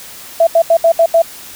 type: tone bursts at uneven times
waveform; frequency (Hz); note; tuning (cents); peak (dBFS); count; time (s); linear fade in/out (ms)
sine; 665; E5; +15; -5; 6; 0.4-0.47 / 0.55-0.62 / 0.7-0.77 / 0.84-0.92 / 0.99-1.06 / 1.14-1.22; 5
effects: white hiss -33 dBFS RMS until 1.55 s